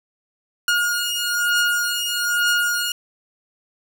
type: beating tone pair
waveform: sawtooth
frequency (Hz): 1430 / 1431.1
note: F6 / F6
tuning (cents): +41 / +42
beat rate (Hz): 1.1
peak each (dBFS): -18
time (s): 0.68-2.92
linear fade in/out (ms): 2
effects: none